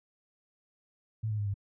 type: tone with pitch steps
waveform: sine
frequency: 110 / 106.44 / 102.99 / 99.65 Hz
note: A2 / G#2 / G#2 / G2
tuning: 0 / +43 / -14 / +29 cents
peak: -29 dBFS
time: 1.23-1.542 s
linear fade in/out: 10 ms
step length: 78 ms
effects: none